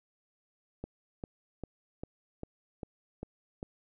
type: click train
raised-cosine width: 2 ms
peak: -25 dBFS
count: 8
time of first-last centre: 0.84-3.629 s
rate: 2.51 Hz
effects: none